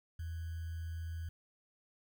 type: tone with sample-and-hold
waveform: sine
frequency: 82.41 Hz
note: E2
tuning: in tune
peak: -38 dBFS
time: 0.19-1.29 s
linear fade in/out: 5 ms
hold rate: 1575 Hz
effects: none